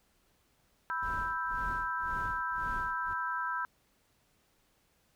sine chord, E minor, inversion second, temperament equal with one note detuned, 987.8 / 1318.5 / 1572.5 Hz, B5 / E6 / G6, 0 / 0 / +5 cents, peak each -36 dBFS, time 0.9-3.65 s, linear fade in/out 0 ms
brown noise with tremolo, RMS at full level -40 dBFS, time 1.02-3.14 s, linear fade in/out 10 ms, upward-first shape sine, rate 1.9 Hz, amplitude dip 100%
effects pink hiss -71 dBFS RMS until 5.15 s

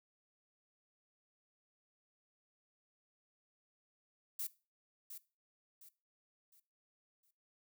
violet noise with echo, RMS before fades -40 dBFS, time 4.39-4.47 s, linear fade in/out 5 ms, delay 710 ms, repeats 4, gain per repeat -9 dB, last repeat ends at 7.31 s, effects noise-tail reverb RT60 0.3 s tail -18 dB re dry

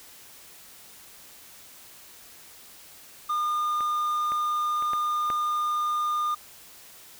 triangle tone, 1213 Hz, D#6, 44 cents flat, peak -22 dBFS, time 3.29-6.35 s, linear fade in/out 10 ms
clicks, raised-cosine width 0.5 ms, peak -25 / -23 / -26 / -20 / -18 dBFS, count 5, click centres 3.807 / 4.32 / 4.824 / 4.934 / 5.302 s
effects white hiss -49 dBFS RMS until 7.19 s

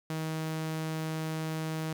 sawtooth tone, 158.6 Hz, D#3, 33 cents sharp, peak -28 dBFS, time 0.1-1.93 s, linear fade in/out 2 ms, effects 10-bit

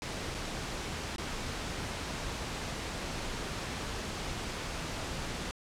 pink noise with dropouts, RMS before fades -37 dBFS, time 0.02-5.51 s, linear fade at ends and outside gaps 0 ms, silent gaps 0.344-0.348 / 1.161-1.182 s, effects low-pass 7000 Hz 12 dB/octave

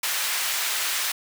pink high-pass noise, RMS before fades -26 dBFS, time 0.03-1.12 s, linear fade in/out 5 ms, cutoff 1500 Hz, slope 12 dB/octave, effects none

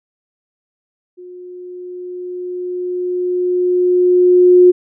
sine tone with level ramp, 360 Hz, F#4, 47 cents flat, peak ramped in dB -32 to -3 dBFS, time 1.17-4.72 s, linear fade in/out 20 ms, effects none

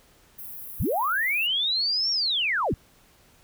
white high-pass noise, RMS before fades -39 dBFS, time 0.38-1.47 s, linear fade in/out 10 ms, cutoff 11000 Hz, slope 48 dB/octave
sine linear two-way sweep, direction up then down, 47.42 to 5600 to 47.42 Hz, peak -22 dBFS, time 0.8-2.74 s, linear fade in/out 0 ms, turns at 2.11 s
effects pink hiss -58 dBFS RMS until 3.43 s

